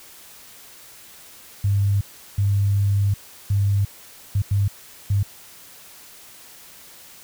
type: tone bursts at uneven times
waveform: sine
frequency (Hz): 100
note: G2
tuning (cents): +35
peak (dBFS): -16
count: 6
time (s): 1.64-2.01 / 2.38-3.14 / 3.5-3.85 / 4.35-4.42 / 4.51-4.68 / 5.1-5.23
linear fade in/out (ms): 5
effects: white hiss -45 dBFS RMS until 7.23 s